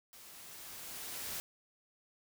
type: noise with level ramp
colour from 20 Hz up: white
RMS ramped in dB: -55 to -40 dBFS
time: 0.13-1.4 s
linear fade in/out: 0 ms
effects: none